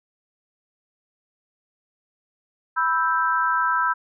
sine chord, E minor, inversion second, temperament equal, 987.8 / 1318.5 / 1568 Hz, B5 / E6 / G6, 0 / 0 / 0 cents, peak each -23 / -22 / -24 dBFS, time 2.76-3.94 s, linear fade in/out 20 ms, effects none

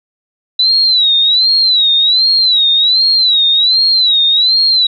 sine tone with vibrato, 3951 Hz, B7, in tune, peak -7 dBFS, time 0.59-4.87 s, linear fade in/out 5 ms, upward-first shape sine, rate 1.3 Hz, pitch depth 130 cents each way, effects none

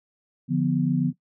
sine chord, B diminished, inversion first, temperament equal, 146.83 / 174.61 / 246.9 Hz, D3 / F3 / B3, 0 / 0 / 0 cents, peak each -24 dBFS, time 0.48-1.13 s, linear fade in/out 50 ms, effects noise-tail reverb RT60 0.1 s tail -17 dB re dry

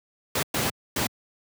pink noise bursts at uneven times, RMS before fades -25 dBFS, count 3, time 0.35-0.43 / 0.54-0.7 / 0.96-1.07 s, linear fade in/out 5 ms, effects high-pass 100 Hz 12 dB/octave

